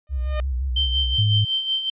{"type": "tone with exponential growth", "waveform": "sawtooth", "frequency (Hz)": 608, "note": "D#5", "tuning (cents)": -40, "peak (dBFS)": -21, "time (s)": [0.07, 0.4], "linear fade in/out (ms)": 0, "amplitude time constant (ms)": 70}
{"type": "tone with vibrato", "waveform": "sine", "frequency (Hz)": 64.5, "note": "C2", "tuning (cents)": -24, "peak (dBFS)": -21, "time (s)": [0.09, 1.19], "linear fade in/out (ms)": 50, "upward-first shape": "square", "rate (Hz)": 5.8, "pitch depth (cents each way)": 81}
{"type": "tone with tremolo", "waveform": "sine", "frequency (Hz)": 3117, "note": "G7", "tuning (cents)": -11, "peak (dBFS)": -18, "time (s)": [0.76, 1.9], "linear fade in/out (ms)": 5, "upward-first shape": "sine", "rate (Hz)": 5.4, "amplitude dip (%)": 60}
{"type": "tone", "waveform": "sine", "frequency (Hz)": 105.6, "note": "G#2", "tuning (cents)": 29, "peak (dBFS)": -16, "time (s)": [1.18, 1.45], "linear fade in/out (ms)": 10}
{"effects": ["resampled to 8000 Hz"]}